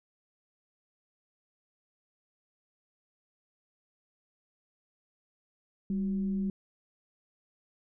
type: tone with frequency modulation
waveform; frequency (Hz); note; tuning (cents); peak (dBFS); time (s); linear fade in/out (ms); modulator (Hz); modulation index
sine; 196; G3; 0; -28; 5.9-6.5; 2; 169; 0.27
effects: none